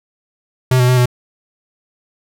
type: tone with pitch steps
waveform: square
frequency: 128.2 / 124.4 / 126.7 / 123.7 Hz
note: C3 / B2 / B2 / B2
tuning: -35 / +13 / +45 / +3 cents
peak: -10 dBFS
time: 0.71-1.058 s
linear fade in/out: 5 ms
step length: 87 ms
effects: none